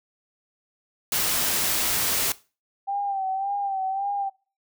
white noise, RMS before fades -24 dBFS, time 1.12-2.32 s, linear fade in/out 2 ms
sine tone with vibrato, 784 Hz, G5, in tune, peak -24 dBFS, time 2.87-4.3 s, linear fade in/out 20 ms, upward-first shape sine, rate 1.8 Hz, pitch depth 55 cents each way
effects noise-tail reverb RT60 0.3 s tail -18 dB re dry

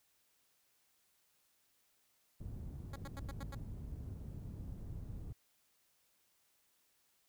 white low-pass noise, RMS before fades -46 dBFS, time 2.4-5.33 s, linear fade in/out 10 ms, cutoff 110 Hz, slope 12 dB/octave
10% pulse tone bursts, 275.9 Hz, C#4, 8 cents flat, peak -38 dBFS, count 6, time 2.93-3.55 s, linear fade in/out 5 ms, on 30 ms, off 88 ms
effects white hiss -75 dBFS RMS until 7.28 s

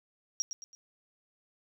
sine tone with echo, 5640 Hz, F8, 16 cents sharp, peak -27 dBFS, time 0.4-0.42 s, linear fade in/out 0 ms, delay 110 ms, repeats 3, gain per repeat -8 dB, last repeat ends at 0.75 s, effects none

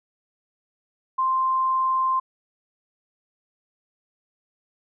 sine tone, 1046.5 Hz, C6, in tune, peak -19 dBFS, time 1.18-2.2 s, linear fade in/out 10 ms, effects none

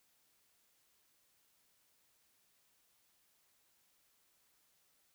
silence, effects white hiss -74 dBFS RMS until 5.14 s

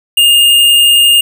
square tone, 2827 Hz, F7, 20 cents sharp, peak -5 dBFS, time 0.17-1.21 s, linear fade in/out 5 ms, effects none

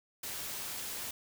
white noise, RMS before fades -40 dBFS, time 0.23-1.11 s, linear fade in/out 5 ms, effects none

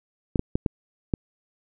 clicks, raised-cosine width 3 ms, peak -9 dBFS, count 5, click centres 0.358 / 0.394 / 0.555 / 0.662 / 1.138 s, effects none

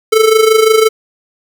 square tone with amplitude modulation, 440 Hz, A4, in tune, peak -4 dBFS, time 0.12-0.89 s, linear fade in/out 10 ms, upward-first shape sine, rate 25.8 Hz, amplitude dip 65%, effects none

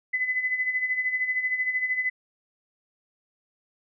sine tone with tremolo, 2014 Hz, B6, 33 cents sharp, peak -21 dBFS, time 0.13-2.1 s, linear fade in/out 10 ms, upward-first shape sine, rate 13 Hz, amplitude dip 65%, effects none

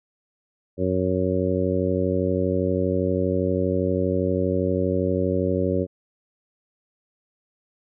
harmonic tone, 92.5 Hz, F#2, in tune, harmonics 1 / 2 / 3 / 4 / 5 / 6, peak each -27 / -27 / -27 / -27 / -27 / -27 dBFS, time 0.77-5.87 s, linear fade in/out 50 ms, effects none

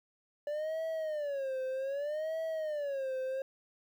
triangle tone with vibrato, 580 Hz, D5, 22 cents flat, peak -31 dBFS, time 0.47-3.42 s, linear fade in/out 2 ms, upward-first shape sine, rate 0.64 Hz, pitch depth 190 cents each way, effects 11-bit

